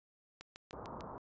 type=click train; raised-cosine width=0.2 ms; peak=-31 dBFS; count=5; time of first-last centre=0.41-1.008 s; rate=6.69 Hz
type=low-pass noise; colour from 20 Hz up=white; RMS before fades=-47 dBFS; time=0.73-1.18 s; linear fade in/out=0 ms; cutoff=1200 Hz; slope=48 dB/octave
effects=resampled to 16000 Hz